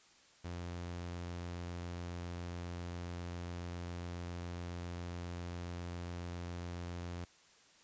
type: tone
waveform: sawtooth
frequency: 87.31 Hz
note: F2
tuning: in tune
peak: -37 dBFS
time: 0.44-7.25 s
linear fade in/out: 10 ms
effects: white hiss -64 dBFS RMS until 7.83 s + resampled to 16000 Hz